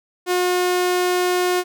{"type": "tone", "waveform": "sawtooth", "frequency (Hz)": 360, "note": "F#4", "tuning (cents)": -47, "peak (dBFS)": -13, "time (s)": [0.26, 1.64], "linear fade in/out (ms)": 50, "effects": []}